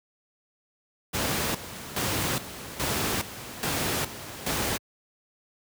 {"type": "noise with tremolo", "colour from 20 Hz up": "pink", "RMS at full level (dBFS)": -27, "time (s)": [1.13, 4.78], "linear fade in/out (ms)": 20, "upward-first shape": "square", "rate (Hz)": 1.2, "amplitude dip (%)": 75, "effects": ["high-pass 80 Hz 12 dB/octave"]}